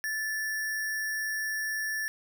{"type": "tone with sample-and-hold", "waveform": "sine", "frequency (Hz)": 1748, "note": "A6", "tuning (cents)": -12, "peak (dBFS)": -29, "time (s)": [0.04, 2.08], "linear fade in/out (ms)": 0, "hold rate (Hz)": 7350, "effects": []}